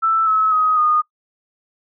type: tone with pitch steps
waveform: sine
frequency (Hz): 1324 / 1291.5 / 1259.8 / 1228.9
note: E6 / E6 / D#6 / D#6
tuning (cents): +7 / -36 / +21 / -22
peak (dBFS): -13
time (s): 0.02-1.02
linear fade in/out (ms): 20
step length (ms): 250
effects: noise-tail reverb RT60 0.1 s tail -18 dB re dry